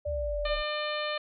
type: tone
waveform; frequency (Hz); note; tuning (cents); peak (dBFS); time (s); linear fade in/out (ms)
sine; 587.3; D5; 0; -30; 0.05-0.57; 10
type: exponential sweep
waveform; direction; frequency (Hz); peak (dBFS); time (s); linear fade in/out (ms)
sine; down; 81.5 to 30.87; -33; 0.06-0.63; 20
type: harmonic tone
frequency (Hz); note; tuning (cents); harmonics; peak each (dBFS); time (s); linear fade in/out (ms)
600; D5; +37; 1 / 2 / 3 / 4 / 5 / 6 / 7; -33 / -36 / -38 / -39 / -40 / -41 / -41; 0.45-1.18; 5
effects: none